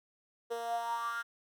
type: tone with high-pass filter sweep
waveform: 10% pulse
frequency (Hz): 232.7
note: A#3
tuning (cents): -3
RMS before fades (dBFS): -36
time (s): 0.5-1.23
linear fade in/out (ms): 20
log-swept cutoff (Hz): 480 to 1500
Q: 8.7
effects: none